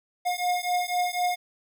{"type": "beating tone pair", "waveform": "square", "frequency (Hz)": [714, 718], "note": ["F5", "F5"], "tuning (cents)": [38, 48], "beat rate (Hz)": 4, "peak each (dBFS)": -28, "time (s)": [0.25, 1.36], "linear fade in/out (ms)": 20, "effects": []}